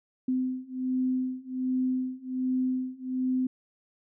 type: beating tone pair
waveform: sine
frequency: 255.9 / 257.2 Hz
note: C4 / C4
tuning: -38 / -30 cents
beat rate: 1.3 Hz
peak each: -30 / -29 dBFS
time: 0.28-3.47 s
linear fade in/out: 5 ms
effects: none